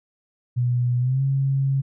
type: tone with pitch glide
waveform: sine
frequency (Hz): 122.7 to 136.14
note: B2 to C#3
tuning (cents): -11 to -31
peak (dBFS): -18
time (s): 0.56-1.82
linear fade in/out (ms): 20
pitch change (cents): +180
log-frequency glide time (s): 0.99-1.22
effects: none